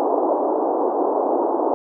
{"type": "band-pass noise", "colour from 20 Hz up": "pink", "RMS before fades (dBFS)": -20, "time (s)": [0, 1.74], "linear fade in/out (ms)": 0, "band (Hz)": [300, 970], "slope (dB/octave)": 48, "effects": []}